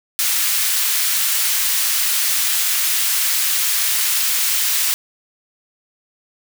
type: high-pass noise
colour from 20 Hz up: white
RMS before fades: -18 dBFS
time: 0.19-4.94 s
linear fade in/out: 0 ms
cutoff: 1600 Hz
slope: 12 dB/octave
effects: none